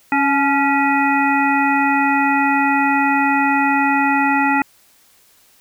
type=harmonic tone with a mistuned harmonic; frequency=277.2 Hz; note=C#4; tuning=in tune; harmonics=1 / 3 / 5 / 7 / 9; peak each=-18 / -17 / -22 / -21 / -23 dBFS; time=0.12-4.62 s; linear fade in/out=2 ms; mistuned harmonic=3; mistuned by=+38 cents; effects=white hiss -53 dBFS RMS until 5.6 s